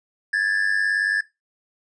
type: tone pair together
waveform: triangle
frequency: 1658.4 / 1757 Hz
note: G#6 / A6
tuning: -3 / -3 cents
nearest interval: minor second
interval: 100 cents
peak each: -20 dBFS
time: 0.33-1.21 s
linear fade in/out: 5 ms
effects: noise-tail reverb RT60 0.2 s tail -17 dB re dry + resampled to 22050 Hz